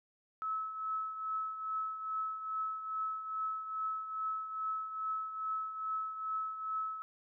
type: tone with tremolo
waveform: sine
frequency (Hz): 1297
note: E6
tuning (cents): -28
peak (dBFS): -32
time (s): 0.42-7.02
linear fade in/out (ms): 0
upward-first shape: triangle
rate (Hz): 2.4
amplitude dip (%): 65
effects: none